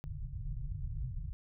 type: low-pass noise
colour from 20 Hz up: pink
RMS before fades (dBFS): -39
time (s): 0.04-1.33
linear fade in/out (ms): 0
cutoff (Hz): 150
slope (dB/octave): 96
effects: none

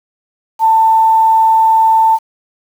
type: tone with quantisation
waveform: sine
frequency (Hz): 891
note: A5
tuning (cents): +22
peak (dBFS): -6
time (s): 0.59-2.19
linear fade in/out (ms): 50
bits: 6
effects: none

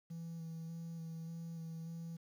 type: tone with vibrato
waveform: triangle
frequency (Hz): 164.81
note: E3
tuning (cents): 0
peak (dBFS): -40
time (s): 0.1-2.17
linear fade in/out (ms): 10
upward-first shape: square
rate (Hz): 1.7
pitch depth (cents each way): 16
effects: tanh soft clip ceiling -37 dBFS + 11-bit

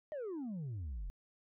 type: exponential sweep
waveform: sine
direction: down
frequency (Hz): 634 to 39.94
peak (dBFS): -36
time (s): 0.12-1.1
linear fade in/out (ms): 0
effects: tanh soft clip ceiling -38 dBFS

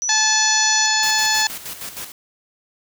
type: tone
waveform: sine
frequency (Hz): 5920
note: F#8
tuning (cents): 0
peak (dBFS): -20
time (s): 0.02-0.86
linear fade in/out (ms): 0
type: harmonic tone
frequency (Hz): 867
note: A5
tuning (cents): -26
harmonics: 1 / 2 / 3 / 4 / 5 / 6 / 7 / 8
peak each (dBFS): -23 / -21 / -28 / -26 / -22 / -25 / -28 / -23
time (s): 0.09-1.47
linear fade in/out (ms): 2
type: noise with tremolo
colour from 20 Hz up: white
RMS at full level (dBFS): -30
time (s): 1.03-2.12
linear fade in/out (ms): 2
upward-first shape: square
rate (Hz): 6.4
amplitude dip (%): 60
effects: none

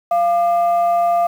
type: tone pair together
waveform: sine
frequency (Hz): 692 / 1197.8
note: F5 / D6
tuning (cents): -16 / +34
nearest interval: major sixth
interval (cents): 950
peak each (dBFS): -12 / -23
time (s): 0.11-1.27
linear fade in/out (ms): 5
effects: tanh soft clip ceiling -8 dBFS + 7-bit

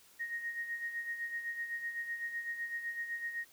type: tone with tremolo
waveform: sine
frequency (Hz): 1868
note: A#6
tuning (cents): +3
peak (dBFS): -34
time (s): 0.19-3.45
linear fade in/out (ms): 20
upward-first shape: sine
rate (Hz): 7.9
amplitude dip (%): 60
effects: white hiss -62 dBFS RMS until 3.52 s

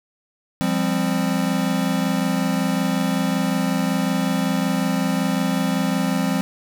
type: chord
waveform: square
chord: F suspended second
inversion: none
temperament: equal with one note detuned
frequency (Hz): 174.61 / 200 / 261.6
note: F3 / G3 / C4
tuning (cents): 0 / +35 / 0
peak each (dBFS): -24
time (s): 0.61-6.41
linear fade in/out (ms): 0
effects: none

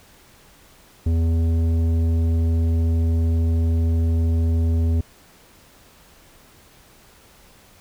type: tone with tanh clipping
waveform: sine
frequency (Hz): 82.41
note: E2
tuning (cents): 0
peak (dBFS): -18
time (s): 1.06-5.01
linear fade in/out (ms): 5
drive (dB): 11
effects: pink hiss -51 dBFS RMS until 7.8 s

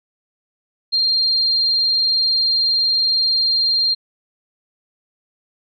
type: tone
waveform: sine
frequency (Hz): 4193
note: C8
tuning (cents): +3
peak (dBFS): -14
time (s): 0.92-3.95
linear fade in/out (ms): 20
effects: none

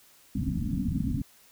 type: low-pass noise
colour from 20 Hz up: white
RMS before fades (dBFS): -29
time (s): 0.35-1.22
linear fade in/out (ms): 5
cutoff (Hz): 280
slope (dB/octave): 96
effects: white hiss -58 dBFS RMS until 1.51 s

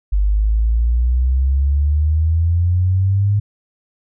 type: exponential sweep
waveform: sine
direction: up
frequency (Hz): 49 to 103.83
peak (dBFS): -12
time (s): 0.12-3.4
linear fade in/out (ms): 10
effects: none

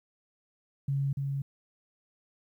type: tone with echo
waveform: sine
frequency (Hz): 138.59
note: C#3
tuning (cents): 0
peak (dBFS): -26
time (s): 0.88-1.13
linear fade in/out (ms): 5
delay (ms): 290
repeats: 1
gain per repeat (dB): -3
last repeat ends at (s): 1.42
effects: 11-bit

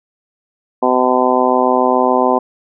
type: harmonic tone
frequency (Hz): 127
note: B2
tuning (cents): +49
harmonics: 2 / 3 / 4 / 5 / 6 / 7 / 8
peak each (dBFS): -18 / -18 / -18 / -18 / -18 / -18 / -18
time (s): 0.82-2.39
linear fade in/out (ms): 10
effects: none

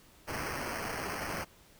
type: noise with sample-and-hold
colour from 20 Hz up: white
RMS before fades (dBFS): -37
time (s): 0.27-1.45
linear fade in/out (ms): 20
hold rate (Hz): 3675
effects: pink hiss -60 dBFS RMS until 1.79 s

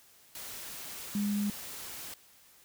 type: tone in noise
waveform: sine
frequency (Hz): 205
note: G#3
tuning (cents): -22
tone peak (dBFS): -28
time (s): 1.15-1.5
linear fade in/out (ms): 2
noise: white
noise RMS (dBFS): -43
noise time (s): 0.35-2.14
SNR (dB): +12
effects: white hiss -60 dBFS RMS until 2.64 s

